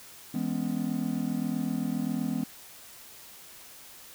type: chord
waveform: triangle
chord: C# minor seventh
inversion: first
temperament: just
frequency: 166.31 / 207.9 / 249.5 / 277.2 Hz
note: E3 / G#3 / B3 / C#4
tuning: +16 / +2 / +18 / 0 cents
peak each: -33 / -31 / -29 / -34 dBFS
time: 0.34-2.44 s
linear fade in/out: 5 ms
effects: white hiss -49 dBFS RMS until 4.14 s